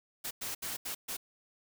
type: noise bursts at uneven times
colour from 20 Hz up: white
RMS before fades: -38 dBFS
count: 5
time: 0.24-0.31 / 0.41-0.55 / 0.62-0.77 / 0.85-0.95 / 1.08-1.17 s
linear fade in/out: 10 ms
effects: none